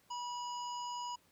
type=harmonic tone with a mistuned harmonic; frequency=972 Hz; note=B5; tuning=28 cents flat; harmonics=1 / 3 / 5 / 7; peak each=-39 / -49 / -52 / -52 dBFS; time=0.1-1.16 s; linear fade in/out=10 ms; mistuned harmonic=5; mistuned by=+44 cents; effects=pink hiss -69 dBFS RMS until 1.31 s + high-pass 80 Hz 12 dB/octave